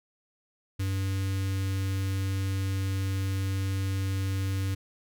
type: tone with notch filter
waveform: square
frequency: 96.4 Hz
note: G2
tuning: 28 cents flat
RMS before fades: -29 dBFS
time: 0.79-4.75 s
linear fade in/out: 10 ms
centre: 730 Hz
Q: 0.59
effects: none